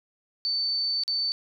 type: tone with dropouts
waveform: sine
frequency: 4534 Hz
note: C#8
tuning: 38 cents sharp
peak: -24 dBFS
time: 0.45-1.32 s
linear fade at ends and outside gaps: 0 ms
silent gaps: 1.036-1.079 s
effects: none